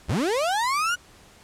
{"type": "linear sweep", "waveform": "35% pulse", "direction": "up", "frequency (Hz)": [55, 1480], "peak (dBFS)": -20, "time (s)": [0.08, 0.96], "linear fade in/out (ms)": 20, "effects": ["pink hiss -52 dBFS RMS until 1.43 s", "low-pass 10000 Hz 12 dB/octave"]}